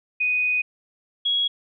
sine tone pair in turn, 2489 / 3322 Hz, D#7 / G#7, 0 / 0 cents, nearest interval perfect fourth, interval 500 cents, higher second, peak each -19 dBFS, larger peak neither, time 0.2-0.62 / 1.25-1.48 s, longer first, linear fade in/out 10 ms, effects none

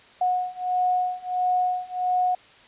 sine beating tone pair, 728 / 729.5 Hz, F#5 / F#5, -28 / -25 cents, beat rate 1.5 Hz, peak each -25 / -24 dBFS, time 0.21-2.35 s, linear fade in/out 5 ms, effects white hiss -51 dBFS RMS until 2.67 s + resampled to 8000 Hz

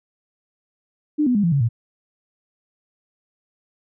sine tone with pitch steps, 300 / 247.9 / 204.9 / 169.34 / 139.95 / 115.67 Hz, D4 / B3 / G#3 / E3 / C#3 / A#2, +37 / +7 / -23 / +47 / +17 / -13 cents, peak -15 dBFS, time 1.18-1.69 s, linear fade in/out 20 ms, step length 85 ms, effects none

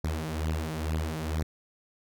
sawtooth beating tone pair, 77.78 / 79.98 Hz, D#2 / D#2, 0 / +48 cents, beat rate 2.2 Hz, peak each -28 dBFS, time 0.04-1.43 s, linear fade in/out 5 ms, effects none

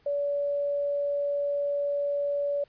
sine tone, 572 Hz, D5, 46 cents flat, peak -25 dBFS, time 0.06-2.64 s, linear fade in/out 5 ms, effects pink hiss -64 dBFS RMS until 2.68 s + resampled to 11025 Hz

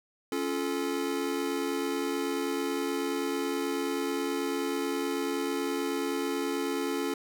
square chord, Db augmented, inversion none, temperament just, 277.2 / 346.5 / 433.1 Hz, Db4 / F4 / A4, 0 / -14 / -27 cents, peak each -33 / -35 / -34 dBFS, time 0.32-7.14 s, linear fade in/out 2 ms, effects none

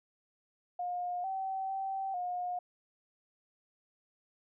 sine tone with pitch steps, 713 / 768 / 774 / 717 Hz, F5 / G5 / G5 / F5, +36 / -36 / -22 / +45 cents, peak -33 dBFS, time 0.79-2.59 s, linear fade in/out 5 ms, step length 450 ms, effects none

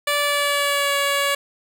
10% pulse tone with pitch glide, 581 to 564.1 Hz, D5 to C#5, -19 to +30 cents, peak -10 dBFS, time 0.07-1.35 s, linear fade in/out 5 ms, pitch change -51 cents, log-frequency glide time 0.18-0.96 s, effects none

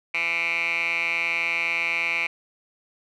10% pulse tone with band-pass filter, 168.2 Hz, E3, 35 cents sharp, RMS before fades -25 dBFS, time 0.14-2.27 s, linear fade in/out 5 ms, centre 2300 Hz, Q 8.9, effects none

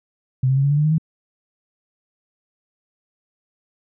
sine tone with pitch steps, 129.4 / 133.27 / 137.25 / 141.36 / 145.58 / 149.94 / 154.42 / 159.03 Hz, C3 / C3 / C#3 / C#3 / D3 / D3 / D#3 / D#3, -19 / +32 / -17 / +34 / -15 / +36 / -13 / +38 cents, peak -14 dBFS, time 0.43-0.982 s, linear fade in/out 5 ms, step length 69 ms, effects none

